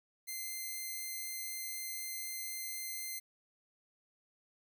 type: tone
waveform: 5% pulse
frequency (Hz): 2081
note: C7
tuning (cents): -10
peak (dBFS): -29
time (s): 0.27-3.2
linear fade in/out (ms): 20
effects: none